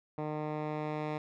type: tone with low-pass filter sweep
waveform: 10% pulse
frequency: 152.2 Hz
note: D#3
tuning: 38 cents flat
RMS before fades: -36 dBFS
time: 0.18-1.18 s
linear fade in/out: 2 ms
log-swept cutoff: 1200 to 2600 Hz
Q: 0.7
effects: none